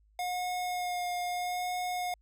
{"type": "tone with vibrato", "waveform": "square", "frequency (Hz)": 718, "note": "F5", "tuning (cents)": 48, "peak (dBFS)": -32, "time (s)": [0.19, 2.14], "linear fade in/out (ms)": 2, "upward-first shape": "sine", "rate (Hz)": 0.78, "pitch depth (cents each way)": 15, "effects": ["added 52 Hz sine -62 dBFS peak until 2.21 s"]}